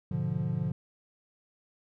triangle chord, G# diminished seventh, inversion none, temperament equal, 103.83 / 123.47 / 146.83 / 174.61 Hz, G#2 / B2 / D3 / F3, 0 / 0 / 0 / 0 cents, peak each -35 / -33 / -30 / -31 dBFS, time 0.11-0.72 s, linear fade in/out 5 ms, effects none

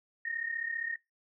sine tone pair together, 1825 / 1860.1 Hz, A#6 / A#6, -37 / -4 cents, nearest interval unison, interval 33 cents, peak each -37 / -35 dBFS, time 0.25-0.96 s, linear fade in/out 5 ms, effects noise-tail reverb RT60 0.2 s tail -21 dB re dry

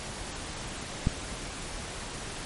click, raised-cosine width 5 ms, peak -11 dBFS, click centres 1.071 s, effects pink hiss -38 dBFS RMS until 2.45 s + MP3 48 kbps

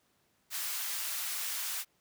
white high-pass noise, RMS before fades -36 dBFS, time 0.5-1.85 s, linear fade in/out 50 ms, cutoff 1100 Hz, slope 12 dB/octave, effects pink hiss -72 dBFS RMS until 2 s + high-pass 100 Hz 12 dB/octave

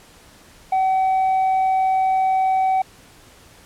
sine tone with tanh clipping, 759 Hz, F#5, 44 cents sharp, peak -16 dBFS, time 0.72-2.82 s, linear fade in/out 5 ms, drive 2 dB, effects pink hiss -48 dBFS RMS until 3.65 s + low-pass 12000 Hz 12 dB/octave

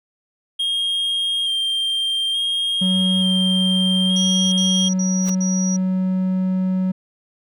triangle tone with vibrato, 3209 Hz, G7, 40 cents sharp, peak -17 dBFS, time 0.59-4.89 s, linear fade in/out 10 ms, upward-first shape square, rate 0.57 Hz, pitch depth 17 cents each way
triangle tone, 186.4 Hz, F#3, 13 cents sharp, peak -15 dBFS, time 2.81-6.92 s, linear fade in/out 10 ms
sine tone bursts, 5790 Hz, F#8, 38 cents flat, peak -24 dBFS, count 4, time 4.16-5.765 s, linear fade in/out 5 ms, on 360 ms, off 55 ms
pink noise with exponential growth, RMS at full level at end -27 dBFS, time 5.19-5.3 s, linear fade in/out 5 ms, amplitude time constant 23 ms
effects none

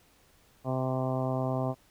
harmonic tone, 129.9 Hz, C3, 12 cents flat, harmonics 1 / 2 / 3 / 4 / 5 / 6 / 7 / 8 / 9, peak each -31 / -34 / -39 / -38 / -34 / -39 / -44 / -41 / -48 dBFS, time 0.64-1.75 s, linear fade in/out 50 ms, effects pink hiss -63 dBFS RMS until 1.9 s

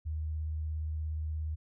sine tone with vibrato, 77.78 Hz, D#2, in tune, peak -32 dBFS, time 0.05-1.56 s, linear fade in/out 20 ms, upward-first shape sine, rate 17 Hz, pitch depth 18 cents each way, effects none

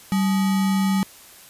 sine tone with sample-and-hold, 193.3 Hz, G3, 24 cents flat, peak -17 dBFS, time 0.12-1.03 s, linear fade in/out 0 ms, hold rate 1050 Hz, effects white hiss -46 dBFS RMS until 1.49 s + resampled to 32000 Hz

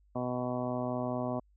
harmonic tone, 124.6 Hz, B2, 16 cents sharp, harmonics 1 / 2 / 3 / 4 / 5 / 6 / 7 / 8 / 9, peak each -39 / -35 / -42 / -43 / -36 / -42 / -47 / -44 / -46 dBFS, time 0.15-1.4 s, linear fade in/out 10 ms, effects added 50 Hz sine -62 dBFS peak until 1.56 s

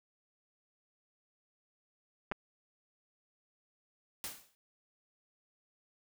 clicks, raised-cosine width 0.5 ms, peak -21 dBFS, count 2, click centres 2.315 / 2.32 s
white noise with exponential decay, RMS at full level -38 dBFS, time 4.24-4.55 s, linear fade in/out 0 ms, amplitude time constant 67 ms
effects none

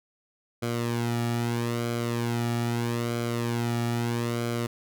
sawtooth tone with flanger, 118.2 Hz, A#2, 24 cents sharp, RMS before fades -28 dBFS, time 0.62-4.67 s, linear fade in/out 10 ms, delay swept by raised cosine 1.1 to 1.95 ms, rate 0.78 Hz, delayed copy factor -0.65, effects none

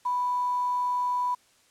sine tone with quantisation, 987.8 Hz, B5, in tune, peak -24 dBFS, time 0.05-1.35 s, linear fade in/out 10 ms, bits 8, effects white hiss -62 dBFS RMS until 1.7 s + low-pass 9000 Hz 12 dB/octave

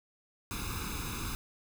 pink noise with comb filter, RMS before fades -37 dBFS, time 0.51-1.35 s, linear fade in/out 0 ms, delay 0.79 ms, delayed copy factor +0.85, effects none

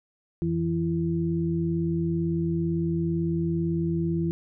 sine tone cluster, 87.6 / 165.5 / 335.9 Hz, F2 / E3 / E4, +6 / +7 / +33 cents, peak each -34 / -25 / -28 dBFS, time 0.42-4.31 s, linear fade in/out 0 ms, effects none

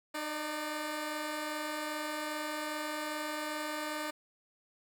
10% pulse tone pair together, 304.9 / 587.3 Hz, D#4 / D5, -35 / 0 cents, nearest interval major seventh, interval 1135 cents, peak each -28 / -34 dBFS, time 0.14-4.11 s, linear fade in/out 10 ms, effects none

